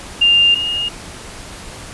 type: tone pair in turn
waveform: sine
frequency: 2800 / 2846 Hz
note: F7 / F7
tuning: +4 / +32 cents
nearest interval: unison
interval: 28 cents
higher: second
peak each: -8 / -17 dBFS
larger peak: first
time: 0.21-0.55 / 0.55-0.89 s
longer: neither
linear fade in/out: 10 ms
effects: pink hiss -33 dBFS RMS until 1.93 s + resampled to 24000 Hz